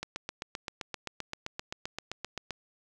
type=click train; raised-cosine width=0.2 ms; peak=-18 dBFS; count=20; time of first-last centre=0.03-2.507 s; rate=7.67 Hz; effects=none